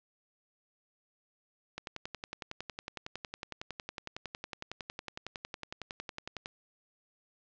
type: click train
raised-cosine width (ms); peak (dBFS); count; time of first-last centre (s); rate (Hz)
0.2; -21; 52; 1.78-6.459; 10.9
effects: low-pass 5000 Hz 12 dB/octave